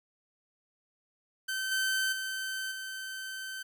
sawtooth tone with level steps, 1541 Hz, G6, 30 cents flat, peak -28 / -24 / -30 / -34 dBFS, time 1.48-3.63 s, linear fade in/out 10 ms, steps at 1.71 / 2.12 / 2.71 s, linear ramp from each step 10 ms, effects none

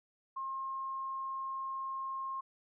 sine tone, 1069 Hz, C6, 37 cents sharp, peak -36 dBFS, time 0.36-2.41 s, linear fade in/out 10 ms, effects none

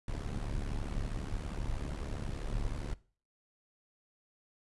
brown noise with amplitude modulation, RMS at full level -33 dBFS, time 0.08-2.94 s, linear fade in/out 2 ms, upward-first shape sine, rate 72.4 Hz, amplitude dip 80%, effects noise-tail reverb RT60 0.4 s tail -20 dB re dry + resampled to 24000 Hz

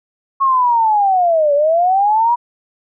sine linear two-way sweep, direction down then up, 1100 to 564 to 972 Hz, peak -10 dBFS, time 0.4-2.36 s, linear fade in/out 20 ms, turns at 1.54 s, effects none

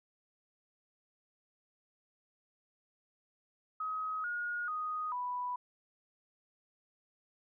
sine tone with pitch steps, 1267 / 1437 / 1245 / 988 Hz, D#6 / F6 / D#6 / B5, +31 / +49 / +1 / 0 cents, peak -34 dBFS, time 3.8-5.56 s, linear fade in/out 5 ms, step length 440 ms, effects none

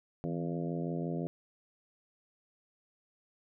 harmonic tone with a mistuned harmonic, 85.8 Hz, F2, 30 cents flat, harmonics 2 / 3 / 4 / 5 / 6 / 7 / 8, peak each -35 / -39 / -41 / -43 / -45 / -46 / -47 dBFS, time 0.24-1.27 s, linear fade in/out 0 ms, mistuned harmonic 2, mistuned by -85 cents, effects none

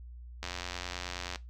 click train, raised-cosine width 0.2 ms, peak -19 dBFS, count 84, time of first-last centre 0.43-1.358 s, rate 89.4 Hz, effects noise-tail reverb RT60 0.2 s tail -18 dB re dry + added 60 Hz sine -44 dBFS peak until 1.49 s

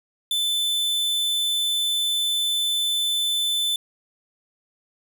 45% pulse tone, 3520 Hz, A7, in tune, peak -21 dBFS, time 0.31-3.76 s, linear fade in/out 2 ms, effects none

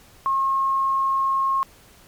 sine tone, 1079 Hz, C#6, 47 cents flat, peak -18 dBFS, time 0.26-1.63 s, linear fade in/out 0 ms, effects pink hiss -51 dBFS RMS until 2.07 s + MP3 96 kbps

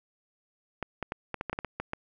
clicks, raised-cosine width 0.5 ms, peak -17 dBFS, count 11, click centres 0.827 / 1.027 / 1.121 / 1.343 / 1.411 / 1.497 / 1.53 / 1.589 / 1.647 / 1.8 / 1.934 s, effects none

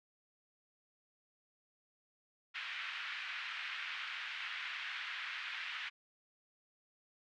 pink band-pass noise, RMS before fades -43 dBFS, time 2.54-5.9 s, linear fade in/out 20 ms, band 1500 to 3200 Hz, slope 24 dB/octave, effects none

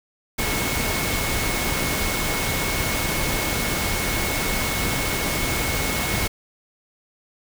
sine tone in noise, 2190 Hz, C#7, 22 cents flat, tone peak -30 dBFS, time 0.38-6.28 s, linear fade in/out 10 ms, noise pink, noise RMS -24 dBFS, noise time 0.38-6.28 s, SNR -9 dB, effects none

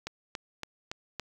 click train, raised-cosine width 0.2 ms, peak -18 dBFS, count 5, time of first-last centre 0.07-1.197 s, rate 3.55 Hz, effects 8-bit

